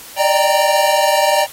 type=chord; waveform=square; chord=Eb major seventh; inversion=third; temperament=equal with one note detuned; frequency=587.3 / 607.7 / 784 / 932.3 Hz; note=D5 / Eb5 / G5 / Bb5; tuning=0 / -41 / 0 / 0 cents; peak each=-18 dBFS; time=0.16-1.47 s; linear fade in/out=50 ms; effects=white hiss -36 dBFS RMS until 1.52 s + AAC 48 kbps